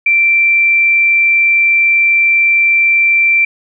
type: tone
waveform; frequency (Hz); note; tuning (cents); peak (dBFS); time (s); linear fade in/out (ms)
sine; 2349; D7; 0; -7; 0.06-3.45; 5
effects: none